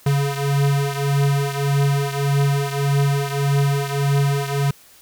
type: beating tone pair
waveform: square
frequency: 140 / 141.7 Hz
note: C#3 / C#3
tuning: +18 / +38 cents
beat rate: 1.7 Hz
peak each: -19 / -23 dBFS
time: 0.06-4.71 s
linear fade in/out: 5 ms
effects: white hiss -49 dBFS RMS until 5.01 s